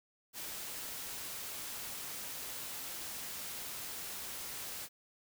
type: noise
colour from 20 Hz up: white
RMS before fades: -43 dBFS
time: 0.33-4.89 s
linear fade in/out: 50 ms
effects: none